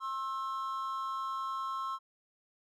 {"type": "tone pair together", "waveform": "triangle", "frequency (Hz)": [1069, 1318.5], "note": ["C6", "E6"], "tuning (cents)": [37, 0], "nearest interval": "major third", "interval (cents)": 363, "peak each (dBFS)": [-33, -36], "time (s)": [0, 1.99], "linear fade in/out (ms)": 50, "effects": ["tanh soft clip ceiling -26 dBFS"]}